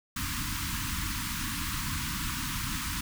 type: band-stop noise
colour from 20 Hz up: pink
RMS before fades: -33 dBFS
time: 0.16-3.01 s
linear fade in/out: 5 ms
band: 310 to 940 Hz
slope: 96 dB/octave
effects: none